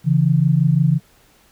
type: tone pair together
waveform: sine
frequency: 138.95 / 164.81 Hz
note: C#3 / E3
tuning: +4 / 0 cents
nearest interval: minor third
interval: 296 cents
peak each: -15 dBFS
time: 0.04-1 s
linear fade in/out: 50 ms
effects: pink hiss -54 dBFS RMS until 1.51 s